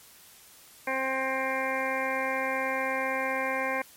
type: harmonic tone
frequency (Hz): 264.2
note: C4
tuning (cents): +17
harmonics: 1 / 2 / 3 / 4 / 6 / 7 / 8 / 9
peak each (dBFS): -38 / -32 / -35 / -34 / -35 / -38 / -34 / -37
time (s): 0.87-3.82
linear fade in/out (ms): 5
effects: white hiss -53 dBFS RMS until 3.96 s + MP3 64 kbps